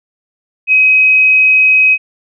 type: tone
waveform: sine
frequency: 2533 Hz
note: D#7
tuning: 30 cents sharp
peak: -5 dBFS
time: 0.67-1.98 s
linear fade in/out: 50 ms
effects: none